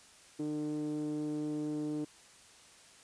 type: tone with low-pass filter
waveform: 5% pulse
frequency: 150.7 Hz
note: D3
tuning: 45 cents sharp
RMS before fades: -36 dBFS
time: 0.39-2.05 s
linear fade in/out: 10 ms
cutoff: 340 Hz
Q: 6.6
effects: white hiss -58 dBFS RMS until 3.03 s + resampled to 22050 Hz